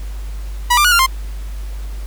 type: tone with pitch steps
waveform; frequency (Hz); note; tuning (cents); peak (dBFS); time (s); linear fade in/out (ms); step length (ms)
sawtooth; 973 / 1189 / 1456 / 1391 / 1052; B5 / D6 / F#6 / F6 / C6; -26 / +21 / -28 / -7 / +9; -6; 0.7-1.065; 10; 73
effects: added 50 Hz sine -23 dBFS peak until 2.06 s + pink hiss -42 dBFS RMS until 2.06 s